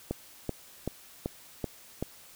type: click train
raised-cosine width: 2 ms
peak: -17 dBFS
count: 6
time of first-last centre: 0.11-2.026 s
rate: 2.61 Hz
effects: white hiss -53 dBFS RMS until 2.35 s